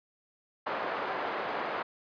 pink band-pass noise, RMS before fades -34 dBFS, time 0.66-1.83 s, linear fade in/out 10 ms, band 540 to 1500 Hz, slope 12 dB/octave, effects resampled to 11025 Hz

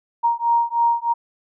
sine beating tone pair, 935 / 938.2 Hz, A#5 / A#5, +5 / +11 cents, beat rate 3.2 Hz, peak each -19 dBFS, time 0.23-1.14 s, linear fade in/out 20 ms, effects none

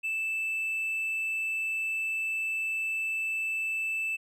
sine tone with hard clipping, 2639 Hz, E7, 1 cent sharp, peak -29 dBFS, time 0.03-4.17 s, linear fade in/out 20 ms, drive 2 dB, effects none

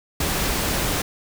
pink noise, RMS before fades -23 dBFS, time 0.2-1.02 s, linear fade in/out 5 ms, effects none

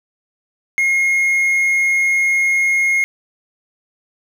triangle tone, 2149 Hz, C7, 46 cents sharp, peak -11 dBFS, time 0.78-3.04 s, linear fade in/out 0 ms, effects none

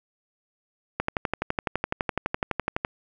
click train, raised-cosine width 0.5 ms, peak -9 dBFS, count 23, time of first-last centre 1-2.849 s, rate 11.9 Hz, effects none

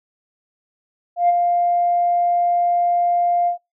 sine tone with ADSR envelope, 700 Hz, F5, 4 cents sharp, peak -9 dBFS, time 1.16-3.58 s, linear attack 130 ms, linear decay 25 ms, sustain -5 dB, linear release 110 ms, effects noise-tail reverb RT60 0.2 s tail -25 dB re dry + tanh soft clip ceiling -8 dBFS

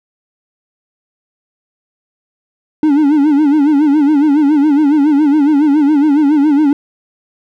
triangle tone with vibrato, 293.7 Hz, D4, in tune, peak -5 dBFS, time 2.83-6.73 s, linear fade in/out 2 ms, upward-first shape sine, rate 7.2 Hz, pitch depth 110 cents each way, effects none

